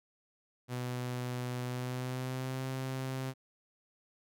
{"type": "tone with pitch glide", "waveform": "sawtooth", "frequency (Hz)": [124.4, 131.34], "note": ["B2", "C3"], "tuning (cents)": [13, 7], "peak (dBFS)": -31, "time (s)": [0.68, 3.34], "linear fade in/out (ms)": 50, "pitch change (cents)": 94, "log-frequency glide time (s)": [1.64, 2.66], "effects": []}